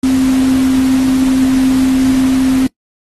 sine tone in noise, 261.6 Hz, C4, in tune, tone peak -8 dBFS, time 0.03-2.67 s, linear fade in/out 5 ms, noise pink, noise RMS -25 dBFS, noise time 0.03-2.67 s, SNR +14 dB, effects noise-tail reverb RT60 0.1 s tail -21 dB re dry + AAC 32 kbps

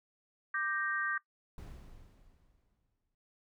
sine chord, G minor, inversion second, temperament equal with one note detuned, 1183.5 / 1568 / 1864.7 Hz, D6 / G6 / Bb6, +13 / 0 / 0 cents, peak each -37 / -34 / -38 dBFS, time 0.54-1.18 s, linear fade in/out 5 ms
brown noise with exponential decay, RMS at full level -45 dBFS, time 1.58-3.15 s, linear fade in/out 1 ms, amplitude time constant 340 ms
effects noise-tail reverb RT60 0.1 s tail -18 dB re dry

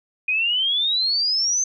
sine exponential sweep, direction up, 2458 to 6300 Hz, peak -18 dBFS, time 0.28-1.64 s, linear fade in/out 5 ms, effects none

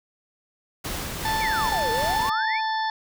pink noise with tremolo, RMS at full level -30 dBFS, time 0.84-2.3 s, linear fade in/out 10 ms, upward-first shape sine, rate 2.7 Hz, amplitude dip 25%
harmonic tone, 880 Hz, A5, in tune, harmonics 1 / 2 / 4 / 5 / 6, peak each -24 / -30 / -36 / -38 / -40 dBFS, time 1.25-2.9 s, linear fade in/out 2 ms
sine exponential two-way sweep, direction down then up, 2543 to 442.4 to 2543 Hz, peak -26 dBFS, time 1.39-2.61 s, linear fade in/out 50 ms, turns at 1.91 s
effects none

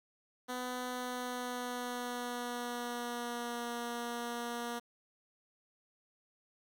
10% pulse tone with pitch glide, 250 to 237.6 Hz, B3 to A#3, +21 to +33 cents, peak -29 dBFS, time 0.48-4.8 s, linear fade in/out 20 ms, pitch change -88 cents, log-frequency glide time 0.89-3.7 s, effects 11-bit

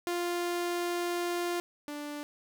sawtooth tone pair in turn, 349.2 / 293.6 Hz, F4 / D4, 0 / 0 cents, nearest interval minor third, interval 300 cents, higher first, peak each -26 / -33 dBFS, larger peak first, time 0.07-1.6 / 1.88-2.23 s, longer first, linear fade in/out 0 ms, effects none

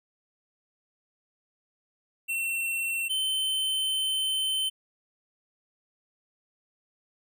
square tone pair in turn, 2709 / 3075 Hz, E7 / G7, +47 / -34 cents, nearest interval major second, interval 219 cents, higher second, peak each -28 / -26 dBFS, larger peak second, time 2.28-3.09 / 3.09-4.7 s, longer second, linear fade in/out 20 ms, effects none

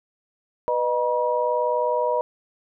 sine tone cluster, 493.8 / 613 / 961 Hz, B4 / D#5 / B5, 0 / -26 / -48 cents, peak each -24 dBFS, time 0.68-2.21 s, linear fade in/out 0 ms, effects none

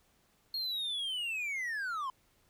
triangle linear sweep, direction down, 4300 to 1005 Hz, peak -32 dBFS, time 0.54-2.1 s, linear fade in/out 2 ms, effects pink hiss -70 dBFS RMS until 2.49 s

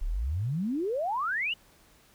sine exponential sweep, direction up, 31 to 3011 Hz, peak -27 dBFS, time 0.01-1.54 s, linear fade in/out 10 ms, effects pink hiss -60 dBFS RMS until 2.14 s

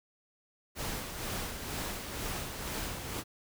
pink noise with tremolo, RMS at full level -36 dBFS, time 0.75-3.24 s, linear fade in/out 50 ms, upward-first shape sine, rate 2.1 Hz, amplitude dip 45%, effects none

